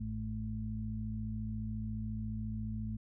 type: harmonic tone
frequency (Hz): 54.3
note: A1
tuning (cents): -22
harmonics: 1 / 2 / 4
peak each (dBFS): -41 / -39 / -40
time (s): 0-2.97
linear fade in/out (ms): 10
effects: none